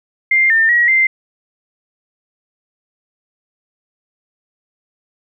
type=tone with pitch steps; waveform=sine; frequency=2102 / 1804 / 1909 / 2085 Hz; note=C7 / A6 / A#6 / C7; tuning=+7 / +43 / +41 / -7 cents; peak=-9 dBFS; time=0.31-1.07 s; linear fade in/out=5 ms; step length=190 ms; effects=none